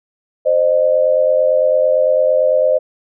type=tone pair together; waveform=sine; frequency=522.1 / 611 Hz; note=C5 / D#5; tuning=-4 / -32 cents; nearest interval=minor third; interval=272 cents; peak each=-13 dBFS; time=0.45-2.79 s; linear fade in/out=20 ms; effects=none